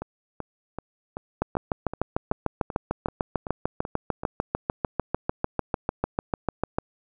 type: two click trains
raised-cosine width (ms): 1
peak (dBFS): -9 / -18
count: 37 / 12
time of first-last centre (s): 1.42-6.785 / 0.02-4.235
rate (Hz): 6.71 / 2.61
effects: none